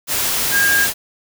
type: tone in noise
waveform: sine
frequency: 1619 Hz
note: G#6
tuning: 45 cents flat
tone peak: -13 dBFS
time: 0.51-0.88 s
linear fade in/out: 50 ms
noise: white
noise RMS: -19 dBFS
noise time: 0.07-0.94 s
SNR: +3 dB
effects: none